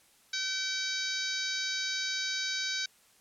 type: harmonic tone with a mistuned harmonic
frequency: 766 Hz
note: G5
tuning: 40 cents flat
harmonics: 2 / 3 / 4 / 5 / 6 / 7 / 8 / 9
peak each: -37 / -40 / -45 / -36 / -37 / -41 / -40 / -48 dBFS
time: 0.33-2.86 s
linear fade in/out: 5 ms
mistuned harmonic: 4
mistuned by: +31 cents
effects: white hiss -63 dBFS RMS until 3.2 s + low-pass 12000 Hz 12 dB/octave